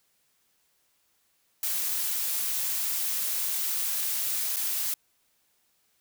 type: noise with dropouts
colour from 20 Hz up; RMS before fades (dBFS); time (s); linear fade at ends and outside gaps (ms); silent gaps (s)
blue; -29; 1.63-4.94; 2; 4.561-4.567
effects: white hiss -70 dBFS RMS until 6 s